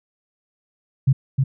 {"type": "tone with echo", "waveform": "sine", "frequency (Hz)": 134.1, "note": "C3", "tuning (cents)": 43, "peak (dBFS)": -11, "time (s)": [1.07, 1.13], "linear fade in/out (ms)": 10, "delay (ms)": 310, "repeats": 1, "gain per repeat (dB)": -3, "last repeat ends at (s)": 1.44, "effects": []}